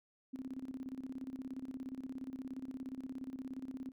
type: tone with tremolo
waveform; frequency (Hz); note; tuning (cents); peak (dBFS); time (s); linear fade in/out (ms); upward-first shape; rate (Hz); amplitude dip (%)
sine; 261.6; C4; 0; -39; 0.33-3.92; 10; square; 17; 75
effects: none